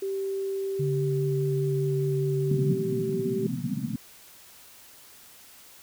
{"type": "tone with pitch glide", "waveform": "sine", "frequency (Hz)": [389.1, 384.6], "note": ["G4", "G4"], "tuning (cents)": [-13, -33], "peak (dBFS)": -27, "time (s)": [0.02, 3.47], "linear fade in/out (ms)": 5, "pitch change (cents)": -20, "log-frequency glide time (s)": [1.48, 2.87]}
{"type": "tone with vibrato", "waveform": "sine", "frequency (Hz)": 141.9, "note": "C#3", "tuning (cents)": 41, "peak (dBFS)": -25, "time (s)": [0.79, 2.74], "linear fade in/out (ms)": 10, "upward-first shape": "sine", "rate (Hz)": 4.9, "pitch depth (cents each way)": 18}
{"type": "band-pass noise", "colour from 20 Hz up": "white", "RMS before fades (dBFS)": -30, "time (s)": [2.51, 3.96], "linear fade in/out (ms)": 5, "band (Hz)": [120, 260], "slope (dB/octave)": 96}
{"effects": ["white hiss -51 dBFS RMS until 5.82 s"]}